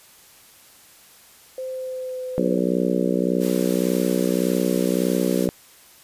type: tone with pitch glide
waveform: sine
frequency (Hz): 518 to 509.1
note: C5 to C5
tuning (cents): -17 to -47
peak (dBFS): -27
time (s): 1.58-2.58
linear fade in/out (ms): 2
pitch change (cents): -30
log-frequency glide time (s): 1.72-2.23
type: harmonic tone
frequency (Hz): 61.74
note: B1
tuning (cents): 0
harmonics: 3 / 4 / 5 / 6 / 7 / 8 / 9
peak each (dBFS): -24 / -25 / -26 / -27 / -27 / -28 / -29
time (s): 2.38-5.49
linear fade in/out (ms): 0
type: noise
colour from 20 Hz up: white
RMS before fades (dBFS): -35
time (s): 3.39-5.49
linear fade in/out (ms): 50
effects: white hiss -50 dBFS RMS until 6.03 s + resampled to 32000 Hz